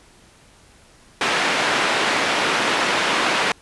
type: band-pass noise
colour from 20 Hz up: white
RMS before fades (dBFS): -20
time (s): 1.21-3.52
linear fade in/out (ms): 2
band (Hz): 240 to 2400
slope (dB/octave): 12
effects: pink hiss -51 dBFS RMS until 3.61 s + resampled to 24000 Hz